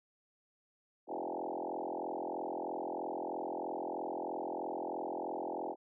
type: tone with frequency modulation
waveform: sine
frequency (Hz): 587.3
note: D5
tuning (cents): 0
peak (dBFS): -36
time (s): 1.07-5.76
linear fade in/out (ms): 50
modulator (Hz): 43.1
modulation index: 6.8
effects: none